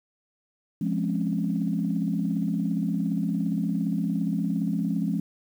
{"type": "chord", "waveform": "sine", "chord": "Db major seventh", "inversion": "first", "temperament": "just", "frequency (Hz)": [173.24, 207.9, 259.9, 277.2], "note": ["F3", "Ab3", "C4", "Db4"], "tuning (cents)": [-14, 2, -11, 0], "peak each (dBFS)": [-27, -27, -33, -31], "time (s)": [0.81, 5.2], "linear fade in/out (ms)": 5, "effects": ["tanh soft clip ceiling -13 dBFS", "9-bit"]}